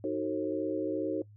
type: chord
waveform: sine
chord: D# diminished seventh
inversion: none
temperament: just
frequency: 311.1 / 373.4 / 448 / 537.6 Hz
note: D#4 / F#4 / A4 / C5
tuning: 0 / +16 / +31 / +47 cents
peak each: -33 / -35 / -36 / -35 dBFS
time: 0.04-1.22 s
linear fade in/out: 2 ms
effects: noise-tail reverb RT60 0.1 s tail -20 dB re dry + added 104 Hz sine -51 dBFS peak until 1.36 s